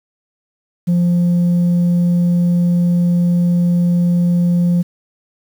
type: tone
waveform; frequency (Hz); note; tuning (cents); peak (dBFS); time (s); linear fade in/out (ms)
sine; 174.61; F3; 0; -8; 0.87-4.83; 20
effects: tanh soft clip ceiling -10 dBFS + 7-bit